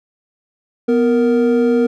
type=tone pair together; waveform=triangle; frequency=246.9 / 466.1 Hz; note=B3 / A#4; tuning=0 / 0 cents; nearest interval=major seventh; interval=1100 cents; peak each=-12 dBFS; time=0.88-1.87 s; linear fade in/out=10 ms; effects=none